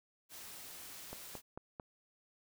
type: noise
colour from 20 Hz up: white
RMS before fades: -50 dBFS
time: 0.29-1.42 s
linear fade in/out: 50 ms
type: click train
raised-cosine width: 1 ms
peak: -30 dBFS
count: 4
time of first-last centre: 1.13-1.798 s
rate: 4.49 Hz
effects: none